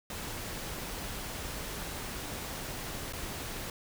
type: noise with dropouts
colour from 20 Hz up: pink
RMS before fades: -39 dBFS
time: 0.1-3.7 s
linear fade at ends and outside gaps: 2 ms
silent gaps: 3.126-3.133 s
effects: none